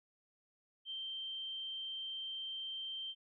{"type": "tone", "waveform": "sine", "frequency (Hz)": 3136, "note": "G7", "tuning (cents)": 0, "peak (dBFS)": -40, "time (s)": [0.85, 3.15], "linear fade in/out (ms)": 50, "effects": []}